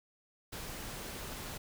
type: noise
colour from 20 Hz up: pink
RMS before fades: -43 dBFS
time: 0.52-1.58 s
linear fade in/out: 10 ms
effects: none